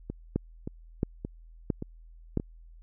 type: two click trains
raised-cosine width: 3 ms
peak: -21 / -13 dBFS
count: 5 / 4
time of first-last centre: 0.1-2.399 / 0.36-2.373 s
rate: 1.74 / 1.49 Hz
effects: added 41 Hz sine -48 dBFS peak until 2.82 s